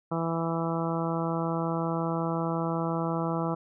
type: harmonic tone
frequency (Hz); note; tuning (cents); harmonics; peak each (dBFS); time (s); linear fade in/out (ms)
165.5; E3; +7; 1 / 2 / 3 / 4 / 5 / 6 / 7 / 8; -30 / -33 / -35 / -36 / -37 / -38 / -38 / -39; 0.11-3.55; 10
effects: none